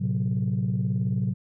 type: chord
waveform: sine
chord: F# diminished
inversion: first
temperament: equal with one note detuned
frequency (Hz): 112.12 / 130.81 / 185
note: A2 / C3 / F#3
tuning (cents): +33 / 0 / 0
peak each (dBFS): -26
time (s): 0-1.34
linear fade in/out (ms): 20
effects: tanh soft clip ceiling -17 dBFS